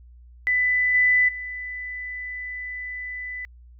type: tone with level steps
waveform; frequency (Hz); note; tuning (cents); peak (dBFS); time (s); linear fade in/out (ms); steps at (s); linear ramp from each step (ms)
sine; 1995; B6; +17; -18 / -15 / -30; 0.47-3.45; 0; 0.94 / 1.28; 10
effects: added 60 Hz sine -45 dBFS peak until 3.79 s